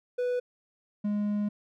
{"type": "tone pair in turn", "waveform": "triangle", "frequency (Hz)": [493.9, 207.2], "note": ["B4", "G#3"], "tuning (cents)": [0, -4], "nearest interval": "octave + minor third", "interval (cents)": 1504, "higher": "first", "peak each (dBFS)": [-24, -24], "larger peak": "neither", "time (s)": [[0.18, 0.4], [1.04, 1.49]], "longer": "second", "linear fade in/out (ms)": 10, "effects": []}